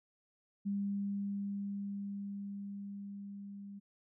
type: tone with level ramp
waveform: sine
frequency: 200.3 Hz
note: G3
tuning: 38 cents sharp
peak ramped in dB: -32 to -45 dBFS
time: 0.65-3.8 s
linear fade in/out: 20 ms
effects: none